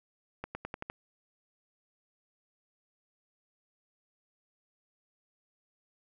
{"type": "accelerating click train", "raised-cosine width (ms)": 0.5, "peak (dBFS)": -22, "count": 6, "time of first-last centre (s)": [0.44, 0.9], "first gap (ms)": 110, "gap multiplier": 0.91, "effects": []}